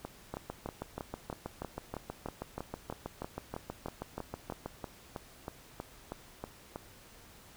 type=two click trains; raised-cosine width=1 ms; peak=-24 / -23 dBFS; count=22 / 28; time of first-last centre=0.05-6.759 / 0.34-4.66 s; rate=3.13 / 6.25 Hz; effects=pink hiss -56 dBFS RMS until 7.56 s